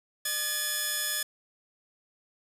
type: tone pair together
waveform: 5% pulse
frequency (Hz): 607 / 1713.1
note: D#5 / A6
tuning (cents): -43 / -47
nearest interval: octave + tritone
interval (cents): 1796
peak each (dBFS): -28 / -17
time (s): 0.25-1.23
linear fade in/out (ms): 5
effects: resampled to 32000 Hz + 8-bit